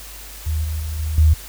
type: tone with level steps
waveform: sine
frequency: 77.78 Hz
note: D#2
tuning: in tune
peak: -18 / -21 / -23 / -20 / -9 dBFS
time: 0.46-1.34 s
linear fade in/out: 10 ms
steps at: 0.64 / 0.8 / 0.99 / 1.18 s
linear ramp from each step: 2 ms
effects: added 50 Hz sine -38 dBFS peak until 1.48 s + white hiss -38 dBFS RMS until 1.48 s